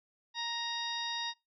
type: harmonic tone with a mistuned harmonic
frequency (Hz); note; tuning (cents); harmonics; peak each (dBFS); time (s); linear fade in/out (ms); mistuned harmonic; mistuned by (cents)
935; A#5; +5; 1 / 2 / 3 / 4 / 5 / 6; -40 / -42 / -47 / -37 / -44 / -47; 0.34-1.34; 50; 5; +57
effects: noise-tail reverb RT60 0.2 s tail -22 dB re dry